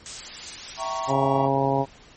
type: noise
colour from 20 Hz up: blue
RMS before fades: -31 dBFS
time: 0.06-1.12 s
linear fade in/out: 0 ms
type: chord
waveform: triangle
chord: E diminished seventh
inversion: none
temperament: equal with one note detuned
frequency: 659.3 / 772.3 / 932.3 / 1108.7 Hz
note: E5 / G5 / Bb5 / Db6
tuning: 0 / -26 / 0 / 0 cents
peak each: -30 / -32 / -30 / -29 dBFS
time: 0.77-1.49 s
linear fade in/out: 50 ms
type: harmonic tone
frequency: 136.5 Hz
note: C#3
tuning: 26 cents flat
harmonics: 1 / 2 / 3 / 4 / 5 / 6 / 7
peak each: -27 / -27 / -27 / -27 / -27 / -27 / -27 dBFS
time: 1.07-1.86 s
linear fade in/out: 50 ms
effects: pink hiss -50 dBFS RMS until 2.16 s + MP3 32 kbps